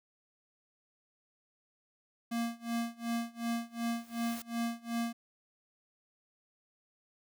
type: tone with tremolo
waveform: square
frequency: 233.1 Hz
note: A#3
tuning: in tune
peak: -31 dBFS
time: 2.31-5.13 s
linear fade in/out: 10 ms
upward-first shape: sine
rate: 2.7 Hz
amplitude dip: 95%
type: noise with exponential growth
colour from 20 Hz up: white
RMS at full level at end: -44 dBFS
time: 3.59-4.42 s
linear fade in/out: 2 ms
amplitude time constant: 180 ms
effects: none